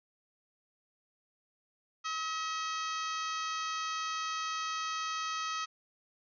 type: harmonic tone with a mistuned harmonic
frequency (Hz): 639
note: D#5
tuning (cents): +46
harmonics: 2 / 3 / 4 / 5 / 6 / 7 / 8 / 9 / 10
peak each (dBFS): -35 / -44 / -44 / -44 / -48 / -47 / -49 / -48 / -51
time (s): 2.04-5.66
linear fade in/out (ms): 20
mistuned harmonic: 9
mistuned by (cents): +47
effects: none